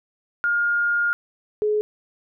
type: tone pair in turn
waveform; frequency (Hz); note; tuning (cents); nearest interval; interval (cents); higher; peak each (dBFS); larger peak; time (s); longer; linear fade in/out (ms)
sine; 1417 / 423; F6 / G#4; +25 / +32; octave + major sixth; 2093; first; -18; neither; 0.44-1.13 / 1.62-1.81; first; 0
effects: none

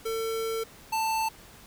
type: tone pair in turn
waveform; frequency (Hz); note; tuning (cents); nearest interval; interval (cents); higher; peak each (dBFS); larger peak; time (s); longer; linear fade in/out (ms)
square; 450 / 886.6; A4 / A5; +39 / +13; octave; 1174; second; -29 / -26; second; 0.05-0.64 / 0.92-1.29; first; 10
effects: pink hiss -51 dBFS RMS until 1.66 s

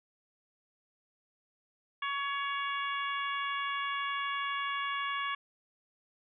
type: harmonic tone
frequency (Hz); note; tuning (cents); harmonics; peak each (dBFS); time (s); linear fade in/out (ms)
561; C#5; +21; 2 / 3 / 4 / 5 / 6; -34 / -38 / -40 / -42 / -44; 2.02-5.35; 5
effects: none

